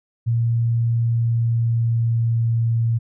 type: tone with pitch glide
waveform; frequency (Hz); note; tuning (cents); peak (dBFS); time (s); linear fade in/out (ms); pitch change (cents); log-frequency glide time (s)
sine; 116.54 to 115.27; A#2 to A#2; 0 to -19; -16; 0.26-2.99; 20; -19; 0.94-2.6
effects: none